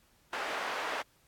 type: band-pass noise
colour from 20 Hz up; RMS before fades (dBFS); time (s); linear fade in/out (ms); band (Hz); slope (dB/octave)
white; -36; 0.33-1.02; 2; 530 to 1600; 12
effects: pink hiss -67 dBFS RMS until 1.27 s + AAC 64 kbps

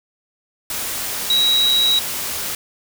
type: tone in noise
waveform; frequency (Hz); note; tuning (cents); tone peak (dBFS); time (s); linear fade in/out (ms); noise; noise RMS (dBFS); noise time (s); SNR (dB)
sine; 3858; B7; -41; -13; 1.3-1.99; 2; white; -25; 0.7-2.55; +9
effects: none

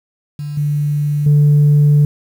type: tone with level steps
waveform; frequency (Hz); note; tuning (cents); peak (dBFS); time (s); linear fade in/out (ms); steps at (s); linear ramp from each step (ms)
sine; 146.83; D3; 0; -21 / -13 / -5; 0.39-2.05; 2; 0.57 / 1.26; 5
effects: tanh soft clip ceiling -5 dBFS + 7-bit

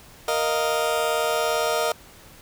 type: chord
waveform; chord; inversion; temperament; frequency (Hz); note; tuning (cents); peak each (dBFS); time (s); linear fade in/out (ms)
30% pulse; Bb suspended fourth; none; just; 466.2 / 621.6 / 699.2; Bb4 / Eb5 / F5; 0 / -2 / +2; -23 / -22 / -25; 0.28-1.92; 2
effects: pink hiss -48 dBFS RMS until 2.41 s

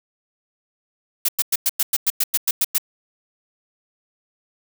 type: noise bursts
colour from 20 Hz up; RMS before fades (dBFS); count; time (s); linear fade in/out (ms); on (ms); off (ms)
blue; -18; 12; 1.25-2.782; 5; 36; 100
effects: none

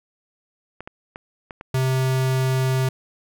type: clicks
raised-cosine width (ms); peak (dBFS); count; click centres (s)
0.5; -20; 5; 0.806 / 0.875 / 1.159 / 1.508 / 1.611
type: tone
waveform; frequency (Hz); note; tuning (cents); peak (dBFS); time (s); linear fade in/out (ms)
square; 130.81; C3; 0; -19; 1.74-2.89; 5
effects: none

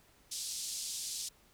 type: band-pass noise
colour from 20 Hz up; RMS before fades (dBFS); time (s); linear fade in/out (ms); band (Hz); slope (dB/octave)
pink; -40; 0.31-1.29; 10; 4200 to 10000; 24
effects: pink hiss -65 dBFS RMS until 1.53 s

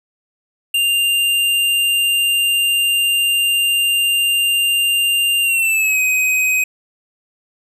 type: tone with pitch glide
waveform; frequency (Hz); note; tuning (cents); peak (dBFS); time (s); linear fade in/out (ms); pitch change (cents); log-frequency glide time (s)
square; 2794 to 2518; F7 to D#7; 0 to +20; -14; 0.74-6.64; 5; -180; 5.42-6
effects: none

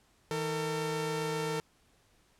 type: tone pair together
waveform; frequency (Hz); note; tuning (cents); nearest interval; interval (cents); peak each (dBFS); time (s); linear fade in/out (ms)
sawtooth; 160 / 452.5; D#3 / A4; +49 / +48; octave + tritone; 1799; -32 / -29; 0.31-1.6; 0
effects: pink hiss -67 dBFS RMS until 2.39 s + low-pass 11000 Hz 12 dB/octave

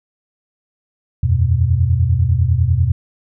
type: chord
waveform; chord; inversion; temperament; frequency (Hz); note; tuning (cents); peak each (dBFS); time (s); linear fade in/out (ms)
sine; E suspended second; none; equal; 82.41 / 92.5 / 123.47; E2 / F#2 / B2; 0 / 0 / 0; -16; 1.23-2.92; 5
effects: none

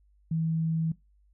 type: tone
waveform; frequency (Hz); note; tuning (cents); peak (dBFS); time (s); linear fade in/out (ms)
sine; 161.8; E3; -32; -25; 0.31-0.92; 5
effects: noise-tail reverb RT60 0.2 s tail -19 dB re dry + added 50 Hz sine -60 dBFS peak until 1.33 s

